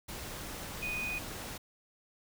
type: tone in noise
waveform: sine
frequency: 2482 Hz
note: D#7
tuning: 5 cents flat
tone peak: -34 dBFS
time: 0.82-1.19 s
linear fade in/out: 10 ms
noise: pink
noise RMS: -42 dBFS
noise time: 0.08-1.58 s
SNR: +5 dB
effects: none